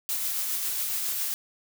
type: noise with tremolo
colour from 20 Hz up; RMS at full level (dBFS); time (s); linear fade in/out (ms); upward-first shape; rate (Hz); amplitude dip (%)
blue; -28; 0.09-1.34; 0; triangle; 7.3; 30
effects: none